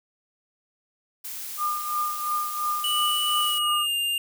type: noise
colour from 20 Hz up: blue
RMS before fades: -35 dBFS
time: 1.24-3.59 s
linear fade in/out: 10 ms
type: tone with tremolo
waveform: sine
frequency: 1208 Hz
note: D6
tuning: 48 cents sharp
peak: -22 dBFS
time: 1.57-3.87 s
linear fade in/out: 50 ms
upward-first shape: triangle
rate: 2.9 Hz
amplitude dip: 70%
type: tone with pitch glide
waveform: square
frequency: 2954 to 2804 Hz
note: F#7 to F7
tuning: -3 to +6 cents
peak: -24 dBFS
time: 2.84-4.18 s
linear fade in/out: 2 ms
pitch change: -91 cents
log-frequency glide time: 3.39-3.94 s
effects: none

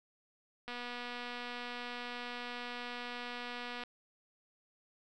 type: click train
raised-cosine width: 0.3 ms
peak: -27 dBFS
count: 768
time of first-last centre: 0.68-3.836 s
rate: 243 Hz
effects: none

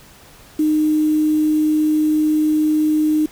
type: tone with quantisation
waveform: sine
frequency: 307 Hz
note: D#4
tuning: 23 cents flat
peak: -13 dBFS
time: 0.59-3.26 s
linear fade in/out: 5 ms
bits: 6
effects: pink hiss -45 dBFS RMS until 3.31 s

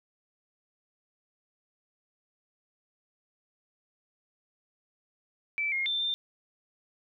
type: tone with pitch steps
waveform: sine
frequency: 2320 / 2140 / 3560 / 3589 Hz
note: D7 / C7 / A7 / A7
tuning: -22 / +38 / +20 / +34 cents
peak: -27 dBFS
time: 5.58-6.14 s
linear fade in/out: 0 ms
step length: 140 ms
effects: none

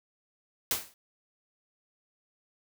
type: noise with exponential decay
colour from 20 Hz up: white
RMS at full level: -25 dBFS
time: 0.71-0.94 s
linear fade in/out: 1 ms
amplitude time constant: 49 ms
effects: none

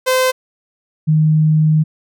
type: tone pair in turn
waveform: sawtooth / sine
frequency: 515 / 155.34 Hz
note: C5 / D#3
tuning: -28 / -2 cents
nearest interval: octave + major sixth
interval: 2074 cents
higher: first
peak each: -8 / -9 dBFS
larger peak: first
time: 0.06-0.32 / 1.07-1.84 s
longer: second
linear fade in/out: 20 ms
effects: none

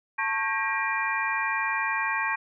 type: tone cluster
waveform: sine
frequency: 889 / 1100 / 1603 / 1899 / 2390 Hz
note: A5 / C#6 / G6 / A#6 / D7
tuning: +18 / -14 / +38 / +32 / +30 cents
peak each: -31 dBFS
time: 0.18-2.36 s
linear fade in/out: 10 ms
effects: none

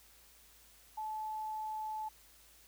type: tone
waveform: sine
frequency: 866 Hz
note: A5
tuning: 28 cents flat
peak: -37 dBFS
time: 0.97-2.09 s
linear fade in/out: 10 ms
effects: added 54 Hz sine -68 dBFS peak until 2.67 s + white hiss -62 dBFS RMS until 2.67 s

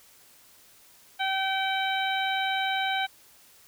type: harmonic tone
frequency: 770 Hz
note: G5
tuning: 31 cents flat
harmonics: 1 / 2 / 3 / 4 / 5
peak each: -28 / -31 / -33 / -34 / -35 dBFS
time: 1.19-3.07 s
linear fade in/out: 20 ms
effects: white hiss -56 dBFS RMS until 3.67 s

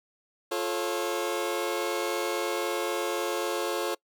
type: chord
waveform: sawtooth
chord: F augmented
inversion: none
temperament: just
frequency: 349.2 / 436.5 / 545.7 Hz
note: F4 / A4 / C#5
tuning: 0 / -14 / -27 cents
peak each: -28 dBFS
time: 0.51-3.95 s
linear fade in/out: 10 ms
effects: noise-tail reverb RT60 0.1 s tail -24 dB re dry

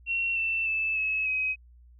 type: tone with pitch steps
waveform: sine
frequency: 2727 / 2677 / 2628 / 2580 / 2533 Hz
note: F7 / E7 / E7 / E7 / D#7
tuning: -42 / +26 / -6 / -38 / +30 cents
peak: -25 dBFS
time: 0.06-1.56 s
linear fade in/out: 50 ms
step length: 300 ms
effects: added 60 Hz sine -51 dBFS peak until 1.99 s

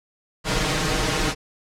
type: noise with comb filter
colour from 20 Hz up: pink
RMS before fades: -22 dBFS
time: 0.44-1.35 s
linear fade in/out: 50 ms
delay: 6.4 ms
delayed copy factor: +0.95
effects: low-pass 7000 Hz 12 dB/octave

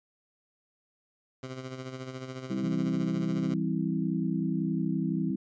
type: tone with tremolo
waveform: 15% pulse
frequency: 130.1 Hz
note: C3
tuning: 9 cents flat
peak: -29 dBFS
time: 1.43-3.54 s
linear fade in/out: 2 ms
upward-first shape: sine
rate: 14 Hz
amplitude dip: 55%
type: chord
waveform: sine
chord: C major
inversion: second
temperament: equal with one note detuned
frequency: 196 / 261.6 / 323.4 Hz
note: G3 / C4 / E4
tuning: 0 / 0 / -33 cents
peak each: -31 / -33 / -34 dBFS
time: 2.5-5.36 s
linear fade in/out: 5 ms
type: tone with vibrato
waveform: sine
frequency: 164.81 Hz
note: E3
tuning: in tune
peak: -31 dBFS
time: 2.63-5.31 s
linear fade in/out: 5 ms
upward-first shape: sine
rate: 0.76 Hz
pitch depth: 12 cents each way
effects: resampled to 16000 Hz

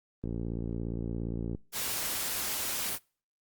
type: click train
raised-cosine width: 3 ms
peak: -22 dBFS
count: 76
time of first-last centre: 0.24-1.549 s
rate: 57.3 Hz
type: noise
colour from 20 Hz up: white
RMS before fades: -33 dBFS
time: 1.72-2.99 s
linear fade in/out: 50 ms
effects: noise-tail reverb RT60 0.4 s tail -26 dB re dry + Opus 32 kbps

